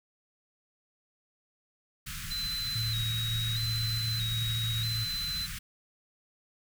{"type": "band-stop noise", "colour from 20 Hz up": "pink", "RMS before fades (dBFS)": -39, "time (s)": [2.06, 5.59], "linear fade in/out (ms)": 10, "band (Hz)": [190, 1300], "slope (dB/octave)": 48}
{"type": "tone with vibrato", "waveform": "triangle", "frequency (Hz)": 3925, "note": "B7", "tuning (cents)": -11, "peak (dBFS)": -31, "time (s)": [2.3, 5.47], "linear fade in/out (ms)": 20, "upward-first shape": "square", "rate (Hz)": 0.79, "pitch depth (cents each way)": 51}
{"type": "tone", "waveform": "sine", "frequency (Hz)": 112.6, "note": "A2", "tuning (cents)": 40, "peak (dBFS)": -31, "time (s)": [2.75, 5.05], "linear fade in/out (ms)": 10}
{"effects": []}